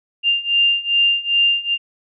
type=beating tone pair; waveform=sine; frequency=2794 / 2796.5 Hz; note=F7 / F7; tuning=0 / +2 cents; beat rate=2.5 Hz; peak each=-18 / -16 dBFS; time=0.23-1.78 s; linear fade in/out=50 ms; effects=none